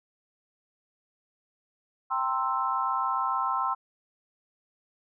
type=chord; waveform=sine; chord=C dominant seventh; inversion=second; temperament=equal with one note detuned; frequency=784 / 919.5 / 1046.5 / 1318.5 Hz; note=G5 / Bb5 / C6 / E6; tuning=0 / -24 / 0 / 0 cents; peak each=-33 / -34 / -28 / -30 dBFS; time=2.1-3.75 s; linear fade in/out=20 ms; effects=none